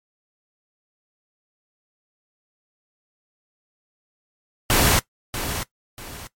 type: noise with echo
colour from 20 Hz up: pink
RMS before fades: -17 dBFS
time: 4.7-4.99 s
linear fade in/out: 0 ms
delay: 640 ms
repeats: 2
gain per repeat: -10 dB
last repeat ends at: 6.27 s
effects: noise-tail reverb RT60 0.1 s tail -18 dB re dry + MP3 64 kbps